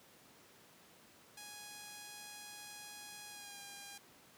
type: tone with pitch glide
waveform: 5% pulse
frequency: 830.6 to 806.5 Hz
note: G#5 to G5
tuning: 0 to +49 cents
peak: -37 dBFS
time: 1.37-3.98 s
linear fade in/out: 5 ms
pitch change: -51 cents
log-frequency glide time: 3.29-3.6 s
effects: pink hiss -62 dBFS RMS until 4.37 s + high-pass 150 Hz 12 dB/octave